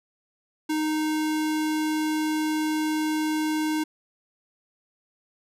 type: tone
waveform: square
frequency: 309.5 Hz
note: D#4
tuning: 9 cents flat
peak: -24 dBFS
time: 0.69-3.84 s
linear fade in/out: 10 ms
effects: resampled to 32000 Hz